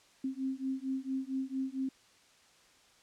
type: beating tone pair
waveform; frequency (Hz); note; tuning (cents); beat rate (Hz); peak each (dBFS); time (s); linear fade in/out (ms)
sine; 263 / 267.4; C4 / C4; +9 / +38; 4.4; -36 / -36; 0.24-1.89; 5
effects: white hiss -63 dBFS RMS until 3.02 s + low-pass 7000 Hz 12 dB/octave